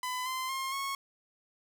sawtooth tone with pitch steps, 1006 / 1035.5 / 1065.8 / 1097.1 Hz, B5 / C6 / C6 / C#6, +32 / -18 / +32 / -18 cents, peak -29 dBFS, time 0.03-0.95 s, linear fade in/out 2 ms, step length 230 ms, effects none

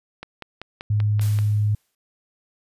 click train, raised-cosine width 0.3 ms, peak -18 dBFS, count 7, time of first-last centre 0.23-1.388 s, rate 5.18 Hz
sine tone, 105 Hz, G#2, 19 cents sharp, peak -17 dBFS, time 0.9-1.75 s, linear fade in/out 5 ms
white noise with exponential decay, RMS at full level -35 dBFS, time 1.21-1.95 s, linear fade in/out 2 ms, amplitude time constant 160 ms
effects resampled to 32000 Hz

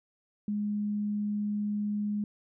sine tone, 207.7 Hz, G#3, in tune, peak -28 dBFS, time 0.48-2.24 s, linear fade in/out 2 ms, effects none

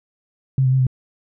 sine tone with pitch steps, 133 / 129.4 / 132.1 / 128.8 Hz, C3 / C3 / C3 / C3, +29 / -19 / +17 / -27 cents, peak -13 dBFS, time 0.58-0.868 s, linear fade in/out 2 ms, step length 72 ms, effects none

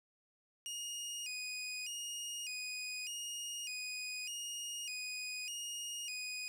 20% pulse tone with vibrato, 2667 Hz, E7, 20 cents sharp, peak -35 dBFS, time 0.66-6.48 s, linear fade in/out 0 ms, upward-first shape square, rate 0.83 Hz, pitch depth 120 cents each way, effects none

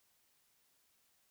silence, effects white hiss -74 dBFS RMS until 1.3 s

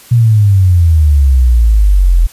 sine exponential sweep, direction down, 121.6 to 41.07 Hz, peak -4 dBFS, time 0.11-2.27 s, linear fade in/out 10 ms, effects white hiss -38 dBFS RMS until 2.32 s + resampled to 32000 Hz

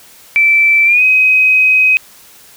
sine tone with pitch glide, 2328 to 2524 Hz, D7 to D#7, -16 to +24 cents, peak -6 dBFS, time 0.36-1.97 s, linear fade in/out 0 ms, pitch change +140 cents, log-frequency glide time 0.85-1.03 s, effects white hiss -41 dBFS RMS until 2.56 s

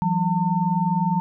sine tone cluster, 167.6 / 187.5 / 902 Hz, E3 / F#3 / A5, +29 / +23 / +43 cents, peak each -23 dBFS, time 0.02-1.2 s, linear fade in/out 0 ms, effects none

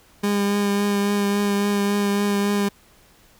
30% pulse tone with vibrato, 202.7 Hz, G#3, 42 cents flat, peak -16 dBFS, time 0.23-2.69 s, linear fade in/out 10 ms, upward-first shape triangle, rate 3.6 Hz, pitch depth 18 cents each way, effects pink hiss -54 dBFS RMS until 3.39 s

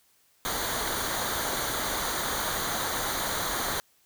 pink noise with comb filter, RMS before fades -30 dBFS, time 0.45-3.8 s, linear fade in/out 0 ms, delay 0.38 ms, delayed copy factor -0.7, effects white hiss -65 dBFS RMS until 4.05 s

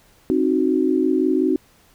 sine chord, C diminished, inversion none, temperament equal with one note detuned, 265.6 / 311.1 / 370 Hz, C4 / Eb4 / Gb4, +26 / 0 / 0 cents, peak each -20 dBFS, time 0.3-1.56 s, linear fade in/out 0 ms, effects pink hiss -55 dBFS RMS until 1.94 s

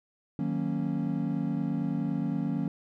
triangle chord, D# minor seventh, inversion none, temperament equal, 155.56 / 185 / 233.1 / 277.2 Hz, D#3 / F#3 / A#3 / C#4, 0 / 0 / 0 / 0 cents, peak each -31 dBFS, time 0.39-2.68 s, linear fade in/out 2 ms, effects none

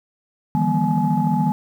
sine tone cluster, 153.6 / 167.6 / 198 / 239.6 / 850 Hz, D#3 / E3 / G3 / A#3 / G#5, -22 / +29 / +18 / +48 / +40 cents, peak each -22 dBFS, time 0.55-1.52 s, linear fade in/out 0 ms, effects tanh soft clip ceiling -8 dBFS + 8-bit

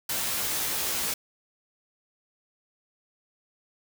white noise with comb filter, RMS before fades -29 dBFS, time 0.09-1.14 s, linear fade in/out 5 ms, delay 16 ms, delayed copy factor +0.75, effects none

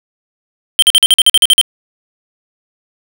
square tone bursts, 3136 Hz, G7, in tune, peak -4 dBFS, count 11, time 0.79-1.613 s, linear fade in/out 0 ms, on 33 ms, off 46 ms, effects none

